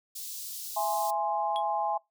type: high-pass noise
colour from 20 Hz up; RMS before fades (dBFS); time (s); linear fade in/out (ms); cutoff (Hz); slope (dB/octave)
white; -39; 0.15-1.11; 10; 3900; 24
type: chord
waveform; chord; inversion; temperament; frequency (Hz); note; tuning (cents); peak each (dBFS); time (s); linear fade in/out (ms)
sine; E augmented; none; equal with one note detuned; 668.5 / 830.6 / 1046.5; E5 / G#5 / B#5; +24 / 0 / 0; -33 / -28 / -34; 0.76-1.98; 10
type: tone with exponential decay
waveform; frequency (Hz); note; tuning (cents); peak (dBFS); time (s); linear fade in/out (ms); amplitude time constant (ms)
triangle; 3326; G#7; +2; -30; 1.56-1.65; 0; 18
effects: noise-tail reverb RT60 0.2 s tail -23 dB re dry